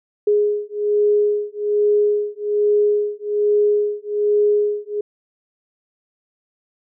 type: beating tone pair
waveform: sine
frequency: 415.3 / 416.5 Hz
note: G#4 / G#4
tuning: 0 / +5 cents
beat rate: 1.2 Hz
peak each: -18 dBFS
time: 0.27-5.01 s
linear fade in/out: 5 ms
effects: none